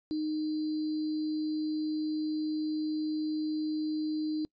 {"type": "tone with sample-and-hold", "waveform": "sine", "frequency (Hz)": 308.3, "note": "D#4", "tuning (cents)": -16, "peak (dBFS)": -29, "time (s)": [0.11, 4.45], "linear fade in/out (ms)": 0, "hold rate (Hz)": 4410, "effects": ["noise-tail reverb RT60 0.1 s tail -26 dB re dry", "resampled to 16000 Hz"]}